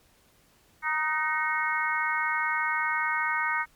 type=harmonic tone with a mistuned harmonic; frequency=311.7 Hz; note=D#4; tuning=3 cents sharp; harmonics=3 / 4 / 5 / 6 / 7; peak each=-31 / -31 / -31 / -31 / -31 dBFS; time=0.82-3.66 s; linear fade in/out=50 ms; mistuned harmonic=5; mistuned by=-40 cents; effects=pink hiss -62 dBFS RMS until 3.75 s + MP3 96 kbps